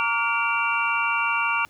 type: tone cluster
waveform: sine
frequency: 926 / 1152 / 1414 / 2327 / 2749 Hz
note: A#5 / D6 / F6 / D7 / F7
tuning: -12 / -34 / +21 / -17 / -28 cents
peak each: -27 dBFS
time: 0-1.65 s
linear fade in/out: 0 ms
effects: pink hiss -57 dBFS RMS until 1.69 s